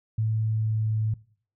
sine tone with pitch glide, 110 to 109.11 Hz, A2 to A2, 0 to -14 cents, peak -22 dBFS, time 0.18-1.14 s, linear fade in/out 5 ms, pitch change -14 cents, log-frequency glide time 0.42-0.93 s, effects noise-tail reverb RT60 0.5 s tail -21 dB re dry

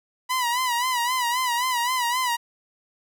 sawtooth tone with vibrato, 986 Hz, B5, 3 cents flat, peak -18 dBFS, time 0.29-2.37 s, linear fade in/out 20 ms, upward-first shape sine, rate 3.8 Hz, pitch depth 85 cents each way, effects none

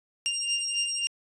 20% pulse beating tone pair, 2794 / 2797.7 Hz, F7 / F7, 0 / +2 cents, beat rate 3.7 Hz, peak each -25 / -25 dBFS, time 0.26-1.07 s, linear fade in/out 0 ms, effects resampled to 22050 Hz

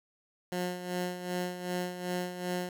15% pulse tone with tremolo, 179.5 Hz, F3, 48 cents sharp, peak -24 dBFS, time 0.52-2.69 s, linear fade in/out 2 ms, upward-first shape sine, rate 2.6 Hz, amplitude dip 65%, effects none

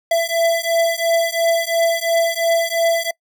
square beating tone pair, 667 / 669.9 Hz, E5 / E5, +20 / +28 cents, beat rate 2.9 Hz, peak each -19 dBFS, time 0.11-3.11 s, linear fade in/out 5 ms, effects noise-tail reverb RT60 0.1 s tail -24 dB re dry

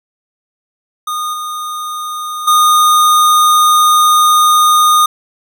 square tone with level steps, 1228 Hz, D#6, 23 cents flat, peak -17 / -20 / -7 dBFS, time 1.07-5.06 s, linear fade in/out 5 ms, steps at 1.33 / 2.47 s, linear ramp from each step 10 ms, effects none

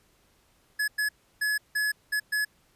square tone bursts at uneven times, 1700 Hz, G#6, 40 cents sharp, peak -25 dBFS, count 6, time 0.79-0.88 / 0.98-1.09 / 1.41-1.58 / 1.75-1.92 / 2.12-2.2 / 2.32-2.45 s, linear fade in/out 10 ms, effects pink hiss -65 dBFS RMS until 2.75 s + resampled to 32000 Hz

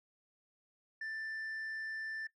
sine tone, 1771 Hz, A6, 11 cents sharp, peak -36 dBFS, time 1.01-2.27 s, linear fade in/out 5 ms, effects noise-tail reverb RT60 0.1 s tail -18 dB re dry + tanh soft clip ceiling -38 dBFS

